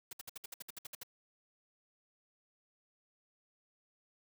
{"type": "noise bursts", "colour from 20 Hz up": "white", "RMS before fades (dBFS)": -45, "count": 12, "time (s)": [0.11, 1.033], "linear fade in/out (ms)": 5, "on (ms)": 21, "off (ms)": 61, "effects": []}